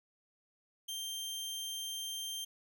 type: tone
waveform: sawtooth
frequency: 3160 Hz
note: G7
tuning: 13 cents sharp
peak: -35 dBFS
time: 0.88-2.45 s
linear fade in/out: 10 ms
effects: none